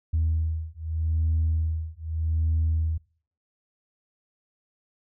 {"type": "beating tone pair", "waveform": "sine", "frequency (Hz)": [79.7, 80.52], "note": ["D#2", "E2"], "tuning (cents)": [42, -40], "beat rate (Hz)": 0.82, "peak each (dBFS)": -25, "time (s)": [0.13, 2.98], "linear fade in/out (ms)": 10, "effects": ["noise-tail reverb RT60 0.5 s tail -24 dB re dry", "tanh soft clip ceiling -17 dBFS"]}